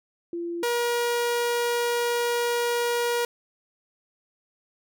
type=tone pair in turn; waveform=sine / sawtooth; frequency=342.2 / 477.1 Hz; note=F4 / A#4; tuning=-35 / +40 cents; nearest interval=tritone; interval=575 cents; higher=second; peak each=-28 / -19 dBFS; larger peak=second; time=0.33-0.63 / 0.63-3.25 s; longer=second; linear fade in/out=2 ms; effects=none

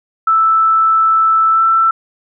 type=tone with pitch glide; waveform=sine; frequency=1318.5 to 1333.1 Hz; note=E6 to E6; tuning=0 to +19 cents; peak=-8 dBFS; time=0.27-1.91 s; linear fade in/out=5 ms; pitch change=+19 cents; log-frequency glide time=1.51-1.63 s; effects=none

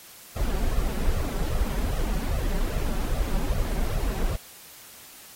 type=noise with flanger; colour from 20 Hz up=brown; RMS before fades=-25 dBFS; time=0.36-4.36 s; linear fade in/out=5 ms; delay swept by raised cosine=1.5 to 5.3 ms; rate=2.5 Hz; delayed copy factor=+0.85; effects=white hiss -47 dBFS RMS until 5.35 s + AAC 48 kbps

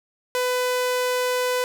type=tone; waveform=sawtooth; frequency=500 Hz; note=B4; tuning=21 cents sharp; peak=-17 dBFS; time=0.35-1.64 s; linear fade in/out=0 ms; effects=none

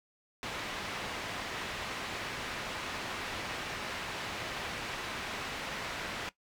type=low-pass noise; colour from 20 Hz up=white; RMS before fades=-39 dBFS; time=0.43-6.29 s; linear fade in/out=0 ms; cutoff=2700 Hz; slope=12 dB/octave; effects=noise-tail reverb RT60 0.1 s tail -17 dB re dry

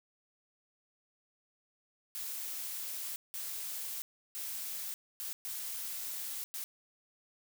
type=noise bursts at uneven times; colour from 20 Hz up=blue; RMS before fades=-40 dBFS; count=6; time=2.15-3.16 / 3.34-4.02 / 4.35-4.94 / 5.2-5.33 / 5.45-6.44 / 6.54-6.64 s; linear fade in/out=0 ms; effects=none

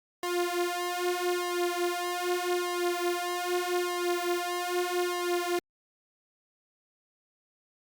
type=tone with flanger; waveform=sawtooth; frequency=353.9 Hz; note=F4; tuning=23 cents sharp; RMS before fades=-30 dBFS; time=0.23-5.59 s; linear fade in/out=2 ms; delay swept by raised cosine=1.8 to 7.5 ms; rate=0.81 Hz; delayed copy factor=+0.95; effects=Opus 48 kbps

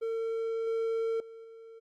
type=tone with level steps; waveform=triangle; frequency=452.9 Hz; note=A#4; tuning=50 cents flat; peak=-28 / -26 / -43 / -45 dBFS; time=0.01-1.8 s; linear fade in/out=20 ms; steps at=0.67 / 1.2 / 1.44 s; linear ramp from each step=2 ms; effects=Opus 32 kbps

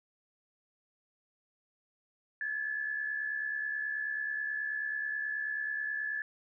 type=tone pair together; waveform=sine; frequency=1656 / 1725.3 Hz; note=G#6 / A6; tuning=-5 / -34 cents; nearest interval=minor second; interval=71 cents; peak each=-40 / -33 dBFS; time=2.41-6.22 s; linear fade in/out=2 ms; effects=none

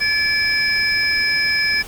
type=tone cluster; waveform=sine; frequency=1719 / 2319 / 5110 Hz; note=A6 / D7 / D#8; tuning=-41 / -22 / +45 cents; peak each=-20 dBFS; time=0-1.83 s; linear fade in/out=20 ms; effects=pink hiss -36 dBFS RMS until 1.87 s

